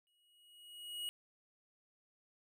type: tone with exponential growth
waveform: square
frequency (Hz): 2900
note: F#7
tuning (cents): -35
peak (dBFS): -38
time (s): 0.07-1.09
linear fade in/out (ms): 0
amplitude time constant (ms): 220
effects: none